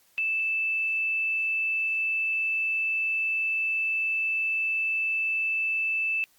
sine tone, 2637 Hz, E7, in tune, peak -24 dBFS, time 0.18-6.24 s, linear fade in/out 0 ms, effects white hiss -63 dBFS RMS until 6.38 s + Opus 48 kbps

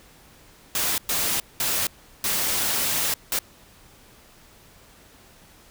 white noise bursts at uneven times, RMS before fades -24 dBFS, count 5, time 0.75-0.98 / 1.09-1.4 / 1.6-1.87 / 2.24-3.14 / 3.32-3.39 s, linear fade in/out 2 ms, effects pink hiss -52 dBFS RMS until 5.7 s

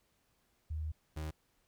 sine / 35% pulse tone pair in turn, 77.78 / 77.78 Hz, D#2 / D#2, 0 / 0 cents, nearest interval unison, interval 0 cents, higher neither, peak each -35 / -36 dBFS, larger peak first, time 0.7-0.92 / 1.16-1.31 s, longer first, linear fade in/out 10 ms, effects pink hiss -75 dBFS RMS until 1.67 s

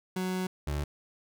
30% pulse tone pair in turn, 185 / 73.1 Hz, F#3 / D2, 0 / -7 cents, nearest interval octave + major third, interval 1607 cents, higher first, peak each -27 dBFS, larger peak neither, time 0.16-0.47 / 0.67-0.84 s, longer first, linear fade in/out 5 ms, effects none

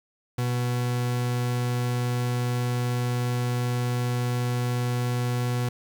40% pulse tone, 122.6 Hz, B2, 12 cents flat, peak -23 dBFS, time 0.38-5.69 s, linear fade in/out 5 ms, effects 9-bit

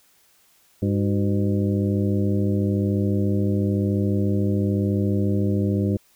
harmonic tone with a mistuned harmonic, 101 Hz, G#2, 48 cents flat, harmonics 1 / 2 / 3 / 4 / 5 / 6, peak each -22 / -23 / -27 / -29 / -33 / -38 dBFS, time 0.82-5.97 s, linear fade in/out 5 ms, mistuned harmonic 4, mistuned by -120 cents, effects white hiss -59 dBFS RMS until 6.15 s

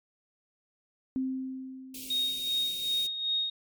sine tone with exponential decay, 261.6 Hz, C4, in tune, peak -26 dBFS, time 1.16-2.87 s, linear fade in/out 0 ms, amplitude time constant 370 ms
white band-stop noise, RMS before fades -42 dBFS, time 1.94-3.07 s, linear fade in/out 5 ms, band 540 to 2300 Hz, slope 96 dB/octave
sine tone with tremolo, 3729 Hz, A#7, in tune, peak -25 dBFS, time 2.1-3.5 s, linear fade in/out 5 ms, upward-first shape sine, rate 2.6 Hz, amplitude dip 60%
effects MP3 96 kbps

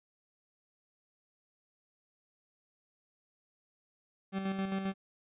40% pulse tone with tremolo, 193.2 Hz, G3, 25 cents flat, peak -30 dBFS, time 4.32-4.94 s, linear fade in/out 50 ms, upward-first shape square, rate 7.5 Hz, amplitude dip 45%, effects resampled to 8000 Hz

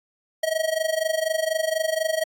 square tone with amplitude modulation, 638 Hz, D#5, 43 cents sharp, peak -19 dBFS, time 0.43-2.24 s, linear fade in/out 5 ms, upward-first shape sine, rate 24.1 Hz, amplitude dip 85%, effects AAC 64 kbps

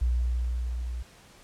sine tone with level ramp, 60.6 Hz, B1, 32 cents flat, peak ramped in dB -21 to -31 dBFS, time 0.01-1.03 s, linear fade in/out 10 ms, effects pink hiss -54 dBFS RMS until 1.43 s + low-pass 10000 Hz 12 dB/octave

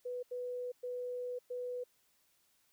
sine tone bursts at uneven times, 494.6 Hz, B4, 3 cents sharp, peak -37 dBFS, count 4, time 0.05-0.23 / 0.31-0.72 / 0.83-1.39 / 1.5-1.84 s, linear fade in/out 10 ms, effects white hiss -73 dBFS RMS until 2.72 s

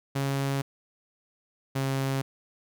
sawtooth tone pair in turn, 137.7 / 135.18 Hz, C#3 / C#3, -11 / -43 cents, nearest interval unison, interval 32 cents, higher first, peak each -22 dBFS, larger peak neither, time 0.15-0.62 / 1.75-2.22 s, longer neither, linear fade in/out 10 ms, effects none

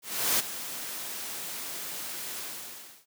white noise with ADSR envelope, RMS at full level -24 dBFS, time 0.02-3.06 s, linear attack 370 ms, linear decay 21 ms, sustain -13 dB, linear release 670 ms, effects high-pass 150 Hz 12 dB/octave

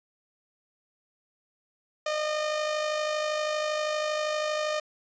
sawtooth tone with amplitude modulation, 610 Hz, D#5, 34 cents flat, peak -21 dBFS, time 2.06-4.8 s, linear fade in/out 5 ms, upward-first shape sine, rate 52.6 Hz, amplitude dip 40%, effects resampled to 16000 Hz

